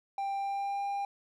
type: tone with pitch glide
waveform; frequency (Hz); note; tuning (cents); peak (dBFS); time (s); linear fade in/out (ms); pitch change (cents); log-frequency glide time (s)
triangle; 790 to 800.6; G5 to G5; +13 to +36; -29; 0.18-1.05; 2; +23; 0.35-0.83
effects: none

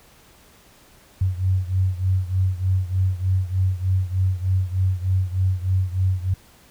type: beating tone pair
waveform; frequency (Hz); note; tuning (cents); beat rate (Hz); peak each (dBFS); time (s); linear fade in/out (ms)
sine; 92.5 / 95.8; F#2 / G2; 0 / -39; 3.3; -20 / -23; 1.21-6.34; 5
effects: pink hiss -52 dBFS RMS until 6.7 s

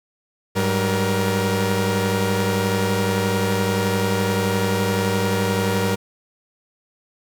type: tone cluster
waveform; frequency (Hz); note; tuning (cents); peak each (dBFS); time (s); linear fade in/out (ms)
sawtooth; 101.7 / 191.8 / 471.6; G#2 / G3 / A#4; -36 / -37 / +20; -19; 0.55-5.96; 20
effects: none

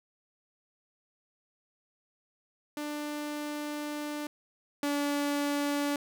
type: tone pair in turn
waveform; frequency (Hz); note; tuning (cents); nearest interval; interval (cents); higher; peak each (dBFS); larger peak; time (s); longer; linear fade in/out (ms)
sawtooth; 296.4 / 287.8; D4 / D4; +16 / -35; minor second; 51; first; -30 / -24; second; 2.77-4.27 / 4.83-5.96; first; 2
effects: none

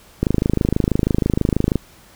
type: click train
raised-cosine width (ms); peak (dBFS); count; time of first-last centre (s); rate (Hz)
3; -3; 41; 0.23-1.757; 26.2
effects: pink hiss -48 dBFS RMS until 2.15 s

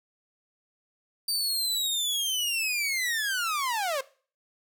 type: linear sweep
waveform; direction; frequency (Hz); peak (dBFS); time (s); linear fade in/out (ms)
sawtooth; down; 4657 to 515; -23; 1.28-4.01; 5
effects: noise-tail reverb RT60 0.4 s tail -19 dB re dry

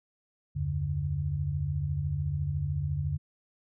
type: tone cluster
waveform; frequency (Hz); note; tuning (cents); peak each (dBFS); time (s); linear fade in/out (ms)
sine; 77.6 / 91.5 / 143.5; D#2 / F#2 / D3; -4 / -19 / -40; -35 / -33 / -30; 0.55-3.18; 20
effects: none

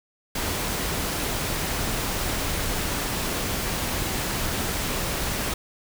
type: noise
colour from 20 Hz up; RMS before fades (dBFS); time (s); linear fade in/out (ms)
pink; -27; 0.35-5.54; 5
effects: none

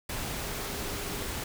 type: tone in noise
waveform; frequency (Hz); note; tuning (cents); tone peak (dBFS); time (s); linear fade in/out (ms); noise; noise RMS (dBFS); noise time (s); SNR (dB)
sine; 405; G#4; -43; -44; 0.41-1.25; 5; pink; -35; 0.09-1.44; -12
effects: none

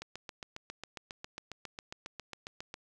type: click train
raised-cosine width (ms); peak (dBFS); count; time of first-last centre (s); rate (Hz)
0.2; -24; 21; 0.02-2.741; 7.35
effects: none

